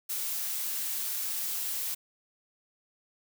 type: noise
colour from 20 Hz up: blue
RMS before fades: -33 dBFS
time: 0.09-1.95 s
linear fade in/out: 10 ms
effects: none